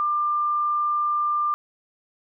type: tone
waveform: sine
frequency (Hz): 1193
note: D6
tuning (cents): +27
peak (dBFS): -20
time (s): 0-1.54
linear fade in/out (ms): 0
effects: none